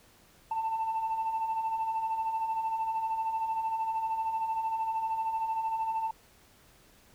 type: beating tone pair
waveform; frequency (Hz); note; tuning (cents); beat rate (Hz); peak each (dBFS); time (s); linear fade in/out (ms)
sine; 880 / 893; A5 / A5; 0 / +25; 13; -36 / -28; 0.51-6.11; 5
effects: tanh soft clip ceiling -25 dBFS + pink hiss -60 dBFS RMS until 7.14 s